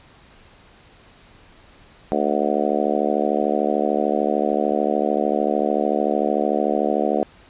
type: harmonic tone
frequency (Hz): 73.42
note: D2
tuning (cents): 0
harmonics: 3 / 4 / 5 / 6 / 7 / 8 / 9 / 10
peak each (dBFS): -26 / -26 / -26 / -26 / -26 / -26 / -26 / -26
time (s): 2.12-7.23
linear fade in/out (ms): 0
effects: pink hiss -50 dBFS RMS until 7.49 s + resampled to 8000 Hz